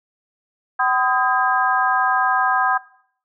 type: tone cluster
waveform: sine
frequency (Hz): 762 / 1015 / 1255 / 1614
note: G5 / B5 / D#6 / G#6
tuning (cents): -49 / +47 / +15 / -50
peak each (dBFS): -21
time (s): 0.79-2.78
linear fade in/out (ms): 10
effects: noise-tail reverb RT60 0.6 s tail -19 dB re dry